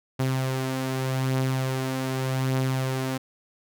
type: beating tone pair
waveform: sawtooth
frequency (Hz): 130.6 / 131.44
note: C3 / C3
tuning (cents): -3 / +8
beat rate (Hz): 0.84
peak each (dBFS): -28 / -21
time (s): 0.19-3.18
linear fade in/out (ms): 10
effects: none

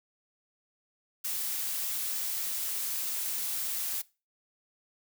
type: noise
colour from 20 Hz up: blue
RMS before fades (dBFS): -33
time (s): 1.24-4.02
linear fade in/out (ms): 10
effects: noise-tail reverb RT60 0.3 s tail -21 dB re dry

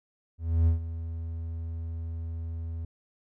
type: tone with ADSR envelope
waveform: triangle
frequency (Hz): 82.41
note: E2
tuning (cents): 0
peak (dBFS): -16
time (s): 0.38-2.85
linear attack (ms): 290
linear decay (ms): 120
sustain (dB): -14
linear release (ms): 4
effects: none

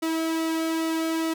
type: tone with flanger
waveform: sawtooth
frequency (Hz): 324.1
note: E4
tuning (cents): -29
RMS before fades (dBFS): -26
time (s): 0.02-1.34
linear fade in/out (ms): 10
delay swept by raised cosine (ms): 1.2 to 2.01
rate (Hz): 2.4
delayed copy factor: -0.6
effects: none

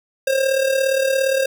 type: tone with amplitude modulation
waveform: square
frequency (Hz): 535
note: C5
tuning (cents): +38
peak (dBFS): -14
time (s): 0.27-1.46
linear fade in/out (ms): 5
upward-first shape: sine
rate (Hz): 37.3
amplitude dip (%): 60
effects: none

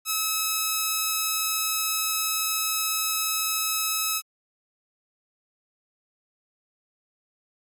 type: tone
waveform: 5% pulse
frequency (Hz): 1291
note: E6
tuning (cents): -37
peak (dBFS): -12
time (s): 0.05-4.22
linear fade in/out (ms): 50
effects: AAC 64 kbps

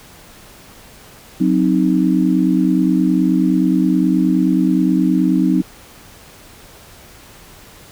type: chord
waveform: sine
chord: C diminished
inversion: second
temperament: equal with one note detuned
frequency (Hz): 184.04 / 261.6 / 311.1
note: Gb3 / C4 / Eb4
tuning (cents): -9 / 0 / 0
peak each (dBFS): -16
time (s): 1.4-5.62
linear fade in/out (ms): 10
effects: pink hiss -42 dBFS RMS until 7.91 s

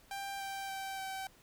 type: tone with pitch steps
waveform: sawtooth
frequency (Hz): 790 / 783.2 / 776.4 / 769.7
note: G5 / G5 / G5 / G5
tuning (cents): +13 / -2 / -17 / -32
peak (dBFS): -35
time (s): 0.11-1.27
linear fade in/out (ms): 2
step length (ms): 290
effects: pink hiss -63 dBFS RMS until 1.42 s

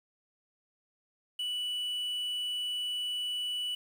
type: tone with quantisation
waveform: triangle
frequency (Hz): 2960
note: F#7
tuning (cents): 0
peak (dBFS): -30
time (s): 1.39-3.75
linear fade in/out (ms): 5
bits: 9
effects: none

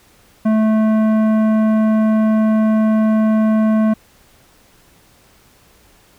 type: tone with tanh clipping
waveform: triangle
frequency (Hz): 218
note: A3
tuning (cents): -16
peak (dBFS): -13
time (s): 0.45-3.94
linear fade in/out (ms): 10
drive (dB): 17
effects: pink hiss -51 dBFS RMS until 6.18 s

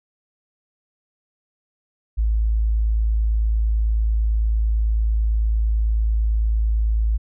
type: tone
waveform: sine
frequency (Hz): 54.5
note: A1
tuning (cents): -16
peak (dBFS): -16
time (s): 2.17-7.18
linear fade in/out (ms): 20
effects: none

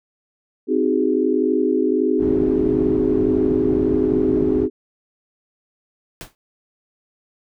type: chord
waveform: sine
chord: Ab dominant seventh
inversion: first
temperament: just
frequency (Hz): 259.6 / 311.5 / 373.8 / 415.3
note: C4 / Eb4 / Gb4 / Ab4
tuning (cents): -13 / +2 / +18 / 0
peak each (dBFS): -21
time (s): 0.67-4.7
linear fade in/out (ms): 50
type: low-pass noise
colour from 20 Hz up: white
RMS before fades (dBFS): -28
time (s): 2.18-4.68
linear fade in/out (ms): 50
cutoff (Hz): 270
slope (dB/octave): 12
type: noise with exponential decay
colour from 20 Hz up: pink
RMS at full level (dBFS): -30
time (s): 6.21-6.35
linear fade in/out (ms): 0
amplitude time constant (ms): 29
effects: none

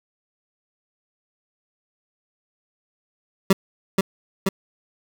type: tone with echo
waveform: 25% pulse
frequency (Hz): 192.7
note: G3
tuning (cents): -29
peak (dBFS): -8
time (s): 3.5-3.53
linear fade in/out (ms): 5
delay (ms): 480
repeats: 2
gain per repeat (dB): -3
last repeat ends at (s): 4.49
effects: 7-bit

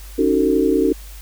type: chord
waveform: sine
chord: D# half-diminished seventh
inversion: third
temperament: just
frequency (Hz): 280 / 311.1 / 373.4 / 448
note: C#4 / D#4 / F#4 / A4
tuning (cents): +18 / 0 / +16 / +31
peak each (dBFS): -19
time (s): 0.18-0.93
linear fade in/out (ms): 10
effects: added 50 Hz sine -34 dBFS peak until 1.21 s + white hiss -43 dBFS RMS until 1.21 s

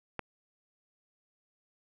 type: click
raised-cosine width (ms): 0.5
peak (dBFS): -19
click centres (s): 0.193
effects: none

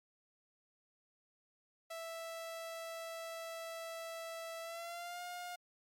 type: tone with pitch glide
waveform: sawtooth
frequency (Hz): 659.3 to 710.7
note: E5 to F5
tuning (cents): 0 to +30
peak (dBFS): -39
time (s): 1.9-5.56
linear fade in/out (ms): 10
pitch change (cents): +130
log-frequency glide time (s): 4.61-5.22
effects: MP3 64 kbps

